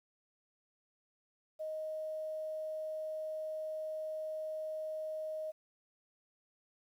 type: tone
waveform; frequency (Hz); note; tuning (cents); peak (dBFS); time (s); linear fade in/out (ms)
sine; 625; D#5; +8; -37; 1.59-5.52; 20
effects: 11-bit